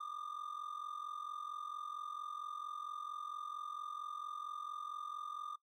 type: ring-modulated tone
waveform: triangle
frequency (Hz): 1200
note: D6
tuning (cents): +37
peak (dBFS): -38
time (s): 0-5.56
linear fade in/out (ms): 10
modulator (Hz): 22.2
effects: noise-tail reverb RT60 0.1 s tail -17 dB re dry